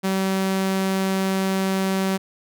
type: tone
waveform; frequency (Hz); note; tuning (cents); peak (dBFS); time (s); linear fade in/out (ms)
sawtooth; 191.4; G3; -41; -16; 0.03-2.18; 20
effects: none